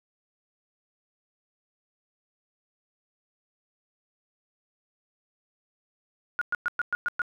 sine tone bursts, 1435 Hz, F6, 47 cents sharp, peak -23 dBFS, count 7, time 6.39-7.218 s, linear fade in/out 0 ms, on 24 ms, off 110 ms, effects none

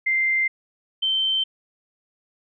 sine tone pair in turn, 2089 / 3105 Hz, C7 / G7, -3 / -17 cents, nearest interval perfect fifth, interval 686 cents, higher second, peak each -18 / -19 dBFS, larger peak first, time 0.06-0.48 / 1.02-1.44 s, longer neither, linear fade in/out 10 ms, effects none

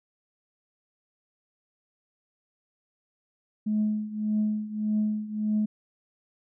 sine tone with tremolo, 213 Hz, G#3, 44 cents sharp, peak -20 dBFS, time 3.66-5.66 s, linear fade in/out 10 ms, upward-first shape triangle, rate 1.7 Hz, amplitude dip 85%, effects tanh soft clip ceiling -18 dBFS

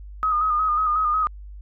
sine tone with vibrato, 1244 Hz, D#6, 1 cent flat, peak -18 dBFS, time 0.23-1.27 s, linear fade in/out 0 ms, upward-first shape square, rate 5.5 Hz, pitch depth 39 cents each way, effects added 50 Hz sine -36 dBFS peak until 1.61 s

